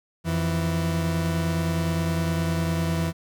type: tone pair together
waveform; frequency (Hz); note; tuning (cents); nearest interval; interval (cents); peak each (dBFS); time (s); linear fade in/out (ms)
40% pulse; 87.31 / 164.81; F2 / E3; 0 / 0; major seventh; 1100; -27 / -23; 0.24-3.13; 50
effects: 10-bit